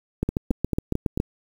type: two click trains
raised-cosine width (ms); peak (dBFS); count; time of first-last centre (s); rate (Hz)
3; -10 / -9; 5 / 8; 0.29-1.175 / 0.23-1.201; 4.52 / 7.21
effects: 7-bit